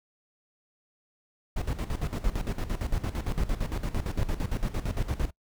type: noise with tremolo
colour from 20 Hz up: brown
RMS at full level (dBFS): -27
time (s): 1.56-5.31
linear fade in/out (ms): 10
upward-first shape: square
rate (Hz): 8.8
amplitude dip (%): 75
effects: noise-tail reverb RT60 0.1 s tail -23 dB re dry